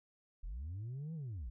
sine linear two-way sweep, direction up then down, 35 to 167 to 48 Hz, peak -38 dBFS, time 0.43-1.5 s, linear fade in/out 10 ms, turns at 1.14 s, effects tanh soft clip ceiling -39 dBFS

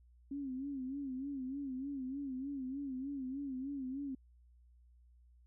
sine tone with vibrato, 269.8 Hz, C#4, 47 cents flat, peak -38 dBFS, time 0.31-4.15 s, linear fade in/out 5 ms, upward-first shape sine, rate 3.3 Hz, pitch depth 98 cents each way, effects added 60 Hz sine -61 dBFS peak until 5.46 s

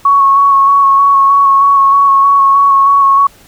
sine tone with vibrato, 1108 Hz, C#6, 1 cent flat, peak -4 dBFS, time 0.05-3.27 s, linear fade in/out 5 ms, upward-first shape square, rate 3.2 Hz, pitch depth 15 cents each way, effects pink hiss -42 dBFS RMS until 3.47 s

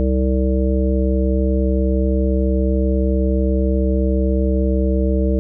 harmonic tone with a mistuned harmonic, 64.4 Hz, C2, 27 cents flat, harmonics 1 / 3 / 5 / 7 / 9, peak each -16 / -21 / -23 / -24 / -26 dBFS, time 0-5.39 s, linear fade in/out 0 ms, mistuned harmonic 1, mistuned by +78 cents, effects none

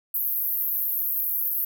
white band-pass noise, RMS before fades -26 dBFS, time 0.14-1.65 s, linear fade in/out 5 ms, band 12000 to 16000 Hz, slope 96 dB/octave, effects none

